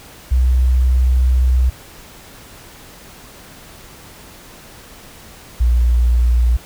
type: tone pair in turn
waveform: sine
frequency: 63.3 / 59.75 Hz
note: B1 / A#1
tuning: +43 / +43 cents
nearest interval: minor second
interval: 100 cents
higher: first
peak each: -10 dBFS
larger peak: neither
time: 0.31-1.7 / 5.6-6.57 s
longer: first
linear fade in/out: 10 ms
effects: pink hiss -40 dBFS RMS until 6.65 s